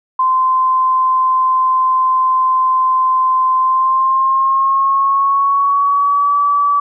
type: tone with pitch glide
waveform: sine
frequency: 1036 to 1149.5 Hz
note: C6 to D6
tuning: -17 to -37 cents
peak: -10 dBFS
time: 0.19-6.8 s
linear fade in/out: 5 ms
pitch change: +180 cents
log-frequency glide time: 3.57-6.37 s
effects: none